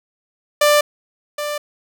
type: tone with echo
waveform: sawtooth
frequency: 591 Hz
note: D5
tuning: 11 cents sharp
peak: -7 dBFS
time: 0.61-0.81 s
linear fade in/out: 5 ms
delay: 770 ms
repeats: 1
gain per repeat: -11 dB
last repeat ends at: 1.58 s
effects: none